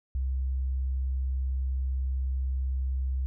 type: tone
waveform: sine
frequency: 65.41 Hz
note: C2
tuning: in tune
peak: -26 dBFS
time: 0.15-3.26 s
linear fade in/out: 0 ms
effects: none